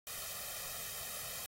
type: noise with comb filter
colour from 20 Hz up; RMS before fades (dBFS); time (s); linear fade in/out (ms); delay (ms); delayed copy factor
white; -43; 0.07-1.46; 0; 1.6; +0.9
effects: AAC 48 kbps